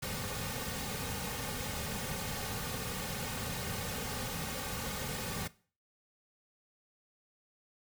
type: noise with comb filter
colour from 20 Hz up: pink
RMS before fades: -38 dBFS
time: 0.02-5.48 s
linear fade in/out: 10 ms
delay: 3 ms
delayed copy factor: -0.7
effects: noise-tail reverb RT60 0.4 s tail -19 dB re dry